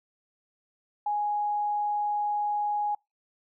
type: tone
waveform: sine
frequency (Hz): 830.6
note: G#5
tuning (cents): 0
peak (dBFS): -25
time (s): 1.06-2.95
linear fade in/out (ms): 5
effects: noise-tail reverb RT60 0.2 s tail -26 dB re dry